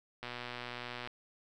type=click train; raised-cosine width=0.3 ms; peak=-25 dBFS; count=104; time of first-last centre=0.23-1.074 s; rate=122 Hz; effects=none